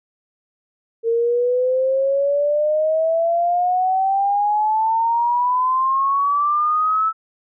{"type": "exponential sweep", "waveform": "sine", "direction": "up", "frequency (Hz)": [454.8, 1318.5], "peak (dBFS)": -15, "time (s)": [1.03, 7.13], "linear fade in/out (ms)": 50, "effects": []}